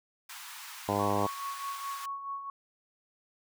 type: high-pass noise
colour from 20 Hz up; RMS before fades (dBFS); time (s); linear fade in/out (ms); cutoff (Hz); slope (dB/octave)
pink; -45; 0.29-2.06; 5; 890; 48
type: harmonic tone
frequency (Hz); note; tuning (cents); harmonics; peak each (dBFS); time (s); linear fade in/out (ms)
101.6; G#2; -38; 1 / 2 / 3 / 4 / 5 / 6 / 7 / 8 / 9 / 10; -36 / -36 / -36 / -36 / -36 / -36 / -36 / -36 / -36 / -36; 0.88-1.27; 10
type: tone with tremolo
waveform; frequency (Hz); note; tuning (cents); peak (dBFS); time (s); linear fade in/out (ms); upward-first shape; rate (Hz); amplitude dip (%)
sine; 1108.7; C#6; 0; -33; 0.99-2.5; 2; sine; 4.7; 55
effects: none

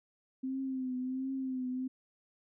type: tone with vibrato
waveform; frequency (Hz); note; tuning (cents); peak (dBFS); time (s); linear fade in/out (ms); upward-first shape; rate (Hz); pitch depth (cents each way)
sine; 260; C4; -11; -33; 0.43-1.88; 10; triangle; 1.4; 56
effects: none

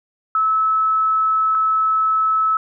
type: tone pair in turn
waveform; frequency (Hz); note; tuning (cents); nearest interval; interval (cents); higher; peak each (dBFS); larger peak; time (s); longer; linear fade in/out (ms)
sine; 1300 / 1300; E6 / E6; -24 / -24; unison; 0; neither; -14; neither; 0.35-1.55 / 1.55-2.57; first; 2
effects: none

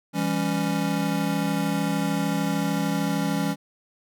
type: chord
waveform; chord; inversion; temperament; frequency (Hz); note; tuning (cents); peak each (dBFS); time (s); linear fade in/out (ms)
square; C# diminished; first; just; 166.31 / 199.57 / 277.2; E3 / G3 / C#4; +16 / +31 / 0; -28; 0.13-3.56; 50
effects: none

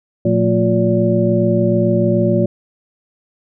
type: tone cluster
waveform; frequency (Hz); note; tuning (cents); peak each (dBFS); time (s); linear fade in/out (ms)
sine; 115.6 / 178.1 / 225 / 354.2 / 574; A#2 / F3 / A3 / F4 / D5; -14 / +34 / +39 / +24 / -40; -18; 0.25-2.46; 5
effects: none

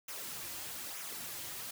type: noise with flanger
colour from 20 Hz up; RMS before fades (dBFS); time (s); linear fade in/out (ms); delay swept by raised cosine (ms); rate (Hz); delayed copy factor
white; -43; 0.08-1.71; 5; 0.22 to 4.72; 1.1; -0.6
effects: none

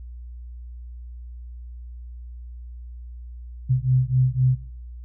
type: beating tone pair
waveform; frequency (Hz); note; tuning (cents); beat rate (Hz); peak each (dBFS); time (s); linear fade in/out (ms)
sine; 126.9 / 130.8; B2 / C3; +47 / 0; 3.9; -20; 3.69-4.56; 20
effects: noise-tail reverb RT60 0.6 s tail -21 dB re dry + added 60 Hz sine -35 dBFS peak until 5.04 s

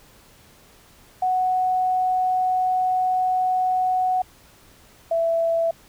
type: tone pair in turn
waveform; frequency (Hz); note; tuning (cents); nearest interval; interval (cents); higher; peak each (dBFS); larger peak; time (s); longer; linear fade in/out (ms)
sine; 740 / 664.2; F#5 / E5; 0 / +13; major second; 187; first; -18 / -18; neither; 1.22-4.22 / 5.11-5.71; first; 5
effects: pink hiss -52 dBFS RMS until 5.88 s

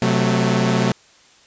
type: chord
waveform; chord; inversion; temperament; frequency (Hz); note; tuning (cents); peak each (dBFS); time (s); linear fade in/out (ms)
sawtooth; F# diminished; second; equal with one note detuned; 129.01 / 185 / 220; C3 / F#3 / A3; -24 / 0 / 0; -16; 0.02-0.92; 2
effects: white hiss -51 dBFS RMS until 1.46 s + resampled to 16000 Hz

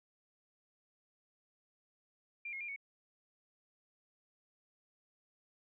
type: tone with pitch steps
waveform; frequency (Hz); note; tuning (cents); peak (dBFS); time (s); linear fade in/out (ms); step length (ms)
sine; 2382 / 2156 / 2395 / 2223; D7 / C#7 / D7 / C#7; +24 / -49 / +33 / +4; -40; 2.45-2.762; 5; 78
effects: none

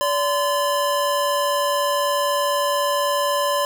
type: tone pair together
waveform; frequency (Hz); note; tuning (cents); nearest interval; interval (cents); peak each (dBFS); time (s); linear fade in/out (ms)
square; 576 / 1027; D5 / C6; -34 / -33; minor seventh; 1001; -22; 0.01-3.65; 0
effects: none

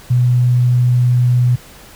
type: tone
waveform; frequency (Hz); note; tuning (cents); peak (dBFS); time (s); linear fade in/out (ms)
sine; 123.47; B2; 0; -9; 0.1-1.56; 10
effects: pink hiss -40 dBFS RMS until 1.95 s

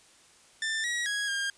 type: tone with pitch steps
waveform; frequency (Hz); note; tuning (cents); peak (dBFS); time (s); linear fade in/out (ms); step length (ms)
sawtooth; 1781 / 1911 / 1657 / 1610; A6 / A#6 / G#6 / G6; +21 / +43 / -4 / +46; -25; 0.62-1.5; 2; 220
effects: white hiss -58 dBFS RMS until 1.57 s + resampled to 22050 Hz

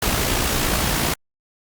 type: noise with amplitude modulation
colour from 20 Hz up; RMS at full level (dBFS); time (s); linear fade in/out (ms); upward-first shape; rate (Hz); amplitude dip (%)
pink; -19; 0.02-1.14; 5; sine; 57.5; 40
effects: Opus 48 kbps

